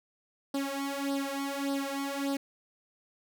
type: tone with flanger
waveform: sawtooth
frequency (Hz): 277.2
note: C#4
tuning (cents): 0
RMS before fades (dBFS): -33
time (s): 0.54-2.37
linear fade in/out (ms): 5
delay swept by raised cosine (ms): 0.21 to 2.71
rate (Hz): 1.7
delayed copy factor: +0.8
effects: none